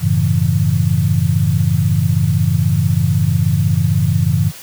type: chord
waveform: sine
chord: F# minor seventh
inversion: none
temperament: equal with one note detuned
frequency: 93.9 / 110 / 138.59 / 164.81 Hz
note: F#2 / A2 / C#3 / E3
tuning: +26 / 0 / 0 / 0 cents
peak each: -17 dBFS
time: 0-4.52 s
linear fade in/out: 50 ms
effects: white hiss -35 dBFS RMS until 4.62 s